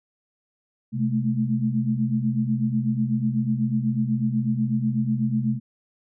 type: tone cluster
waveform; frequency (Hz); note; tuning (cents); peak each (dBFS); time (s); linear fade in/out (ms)
sine; 129.7 / 213.7 / 221.8; C3 / G#3 / A3; -15 / +50 / +14; -25; 0.92-5.6; 50
effects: none